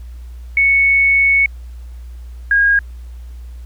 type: tone pair in turn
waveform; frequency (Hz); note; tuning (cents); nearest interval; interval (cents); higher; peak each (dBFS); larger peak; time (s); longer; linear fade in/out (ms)
sine; 2214 / 1631.5; C#7 / G#6; -3 / -31; perfect fourth; 528; first; -9; neither; 0.57-1.46 / 2.51-2.79; first; 2
effects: added 60 Hz sine -29 dBFS peak until 3.65 s + pink hiss -53 dBFS RMS until 3.65 s